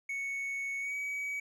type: tone with pitch glide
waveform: triangle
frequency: 2217 to 2270 Hz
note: C#7 to C#7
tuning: 0 to +41 cents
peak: -32 dBFS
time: 0.09-1.4 s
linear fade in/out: 5 ms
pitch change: +41 cents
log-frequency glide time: 0.8-0.95 s
effects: none